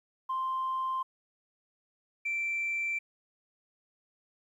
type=tone pair in turn; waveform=sine; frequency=1046.5 / 2343 Hz; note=C6 / D7; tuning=0 / -5 cents; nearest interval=octave + major second; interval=1395 cents; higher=second; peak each=-28 dBFS; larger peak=neither; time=0.29-1.03 / 2.25-2.99 s; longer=neither; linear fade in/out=10 ms; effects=tanh soft clip ceiling -26 dBFS + 11-bit